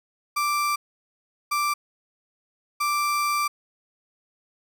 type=tone bursts at uneven times; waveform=35% pulse; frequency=1174.7 Hz; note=D6; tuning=in tune; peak=-20 dBFS; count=3; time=0.36-0.76 / 1.51-1.74 / 2.8-3.48 s; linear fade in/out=10 ms; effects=none